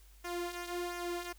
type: tone with flanger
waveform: sawtooth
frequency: 350.4 Hz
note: F4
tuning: 6 cents sharp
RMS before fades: -39 dBFS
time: 0.24-1.33 s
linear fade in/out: 10 ms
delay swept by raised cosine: 0.23 to 3.13 ms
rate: 1.4 Hz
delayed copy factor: -0.6
effects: added 50 Hz sine -56 dBFS peak until 1.38 s + white hiss -65 dBFS RMS until 1.38 s